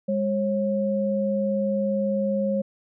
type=tone pair together; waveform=sine; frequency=203.7 / 543.8 Hz; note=G#3 / C#5; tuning=-33 / -33 cents; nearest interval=octave + perfect fourth; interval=1700 cents; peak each=-24 dBFS; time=0.08-2.62 s; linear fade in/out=10 ms; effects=none